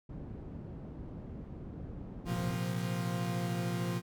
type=low-pass noise; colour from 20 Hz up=white; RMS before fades=-44 dBFS; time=0.09-2.56 s; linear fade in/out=5 ms; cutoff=220 Hz; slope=12 dB/octave
type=chord; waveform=40% pulse; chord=Bb suspended second; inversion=none; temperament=equal with one note detuned; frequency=116.54 / 129.91 / 174.61 Hz; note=Bb2 / C3 / F3; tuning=0 / -12 / 0 cents; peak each=-36 / -39 / -34 dBFS; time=2.25-4.02 s; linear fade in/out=50 ms
effects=none